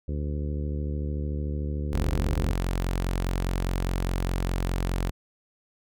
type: harmonic tone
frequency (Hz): 73.42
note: D2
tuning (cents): 0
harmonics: 1 / 2 / 3 / 4 / 5 / 6 / 7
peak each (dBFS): -28 / -34 / -38 / -40 / -42 / -44 / -45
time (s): 0.08-2.52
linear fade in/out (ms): 5
type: tone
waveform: sawtooth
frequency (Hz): 44.89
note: F1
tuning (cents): +48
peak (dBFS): -21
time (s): 1.92-5.11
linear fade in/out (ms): 20
effects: none